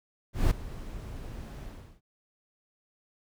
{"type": "noise with ADSR envelope", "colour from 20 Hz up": "brown", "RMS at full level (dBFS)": -22, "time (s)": [0.33, 2.01], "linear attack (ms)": 180, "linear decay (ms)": 6, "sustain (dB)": -18, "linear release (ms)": 380, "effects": []}